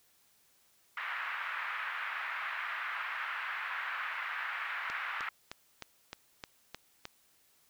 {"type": "band-pass noise", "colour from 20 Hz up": "pink", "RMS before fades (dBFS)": -38, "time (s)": [0.97, 5.29], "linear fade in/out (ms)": 2, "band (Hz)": [1200, 2200], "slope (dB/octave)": 24}
{"type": "click train", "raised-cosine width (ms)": 0.2, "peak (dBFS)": -23, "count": 8, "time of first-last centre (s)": [4.9, 7.054], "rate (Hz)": 3.25}
{"effects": ["white hiss -68 dBFS RMS until 7.69 s"]}